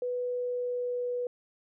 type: tone with pitch glide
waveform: sine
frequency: 493.9 to 490.5 Hz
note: B4 to B4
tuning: 0 to -12 cents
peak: -29 dBFS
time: 0.02-1.27 s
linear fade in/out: 2 ms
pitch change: -12 cents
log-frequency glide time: 0.15-1.09 s
effects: none